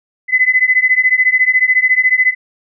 sine beating tone pair, 2013 / 2027 Hz, B6 / B6, +33 / +45 cents, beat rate 14 Hz, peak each -12 dBFS, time 0.28-2.35 s, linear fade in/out 50 ms, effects none

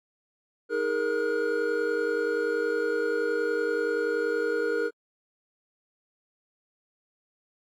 triangle tone cluster, 316.5 / 415.9 / 466.5 / 1439 Hz, D#4 / G#4 / A#4 / F#6, +30 / +2 / +1 / -49 cents, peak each -33 / -28 / -25 / -31 dBFS, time 0.69-4.91 s, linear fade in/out 50 ms, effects AAC 64 kbps

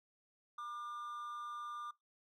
triangle tone with amplitude modulation, 1197 Hz, D6, 33 cents sharp, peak -38 dBFS, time 0.58-1.91 s, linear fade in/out 5 ms, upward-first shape sine, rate 239 Hz, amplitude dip 55%, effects noise-tail reverb RT60 0.2 s tail -24 dB re dry

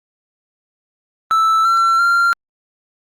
triangle tone with pitch steps, 1318.5 / 1350.9 / 1384.1 Hz, E6 / E6 / F6, 0 / +42 / -16 cents, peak -9 dBFS, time 1.31-2.33 s, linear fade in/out 0 ms, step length 340 ms, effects Opus 32 kbps

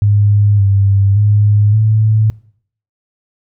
sine tone with pitch steps, 102.9 / 99 / 104.1 / 108.8 Hz, G#2 / G2 / G#2 / A2, -16 / +18 / +5 / -19 cents, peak -7 dBFS, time 0.02-2.3 s, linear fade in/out 0 ms, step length 570 ms, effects noise-tail reverb RT60 0.6 s tail -23 dB re dry

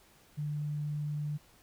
sine tone, 148.5 Hz, D3, 20 cents sharp, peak -32 dBFS, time 0.37-1.38 s, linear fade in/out 20 ms, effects pink hiss -62 dBFS RMS until 1.62 s

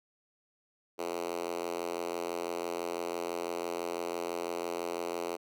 5% pulse tone with high-pass filter, 86 Hz, F2, 26 cents flat, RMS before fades -36 dBFS, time 0.98-5.37 s, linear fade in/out 20 ms, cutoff 390 Hz, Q 2.3, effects none

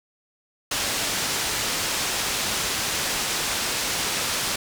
white low-pass noise, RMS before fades -26 dBFS, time 0.71-4.56 s, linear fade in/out 5 ms, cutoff 7100 Hz, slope 12 dB/octave, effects none

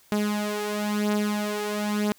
sawtooth beating tone pair, 208.4 / 209.4 Hz, G#3 / G#3, +6 / +15 cents, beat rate 1 Hz, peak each -22 / -25 dBFS, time 0.12-2.12 s, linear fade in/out 0 ms, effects white hiss -58 dBFS RMS until 2.18 s

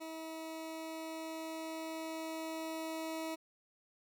20% pulse tone with level ramp, 321.4 Hz, E4, 44 cents flat, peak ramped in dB -38 to -33 dBFS, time 0-3.36 s, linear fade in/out 20 ms, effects none

